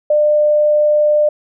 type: tone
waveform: sine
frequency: 599 Hz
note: D5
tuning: 34 cents sharp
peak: -9 dBFS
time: 0.1-1.29 s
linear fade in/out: 5 ms
effects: none